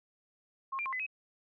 sine tone with pitch steps, 1075 / 2381 / 1063 / 2018 / 2550 Hz, C6 / D7 / C6 / B6 / D#7, +47 / +23 / +27 / +37 / +42 cents, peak -33 dBFS, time 0.72-1.065 s, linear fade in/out 10 ms, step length 69 ms, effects none

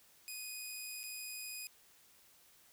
10% pulse tone with dropouts, 2489 Hz, D#7, in tune, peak -34 dBFS, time 0.28-1.67 s, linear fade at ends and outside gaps 0 ms, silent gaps 1.032-1.038 s, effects white hiss -65 dBFS RMS until 2.72 s

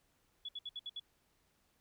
sine tone bursts, 3395 Hz, G#7, 37 cents sharp, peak -40 dBFS, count 6, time 0.45-0.998 s, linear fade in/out 5 ms, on 38 ms, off 64 ms, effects pink hiss -75 dBFS RMS until 1.8 s

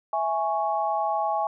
sine chord, C# minor, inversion first, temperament equal, 659.3 / 830.6 / 1108.7 Hz, E5 / G#5 / C#6, 0 / 0 / 0 cents, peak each -28 / -25 / -30 dBFS, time 0.13-1.47 s, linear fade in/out 2 ms, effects none

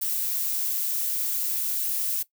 violet noise, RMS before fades -27 dBFS, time 0.01-2.23 s, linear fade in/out 10 ms, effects noise-tail reverb RT60 0.1 s tail -17 dB re dry

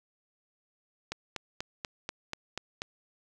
click train, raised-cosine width 0.2 ms, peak -17 dBFS, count 8, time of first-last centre 1.12-2.819 s, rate 4.12 Hz, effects none

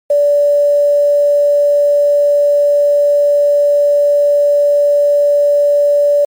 sine tone with quantisation, 579 Hz, D5, 25 cents flat, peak -7 dBFS, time 0.1-6.25 s, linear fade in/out 5 ms, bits 6, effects MP3 96 kbps

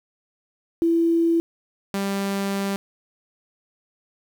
sine / sawtooth tone pair in turn, 333.8 / 197.45 Hz, E4 / G3, +22 / +13 cents, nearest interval major sixth, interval 909 cents, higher first, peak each -16 / -19 dBFS, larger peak first, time 0.82-1.4 / 1.94-2.76 s, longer second, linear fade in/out 0 ms, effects 8-bit

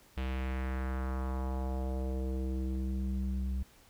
square tone with low-pass filter sweep, 65.1 Hz, C2, 8 cents flat, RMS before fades -34 dBFS, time 0.17-3.63 s, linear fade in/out 5 ms, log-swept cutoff 3000 to 140 Hz, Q 2, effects pink hiss -61 dBFS RMS until 3.89 s

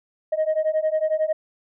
sine beating tone pair, 620 / 631 Hz, D#5 / D#5, -6 / +24 cents, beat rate 11 Hz, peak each -21 dBFS, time 0.32-1.33 s, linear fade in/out 10 ms, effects tanh soft clip ceiling -15 dBFS

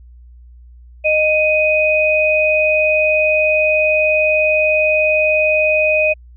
sine tone pair together, 616.8 / 2500 Hz, D#5 / D#7, -15 / +8 cents, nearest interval 2 octaves, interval 2423 cents, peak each -14 dBFS, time 1.04-6.14 s, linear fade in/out 20 ms, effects added 60 Hz sine -38 dBFS peak until 6.36 s

